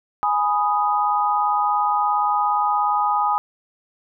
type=chord; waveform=sine; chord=G# minor; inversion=none; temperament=equal; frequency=830.6 / 987.8 / 1244.5 Hz; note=G#5 / B5 / D#6; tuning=0 / 0 / 0 cents; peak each=-20 / -24 / -21 dBFS; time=0.23-3.38 s; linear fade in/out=0 ms; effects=none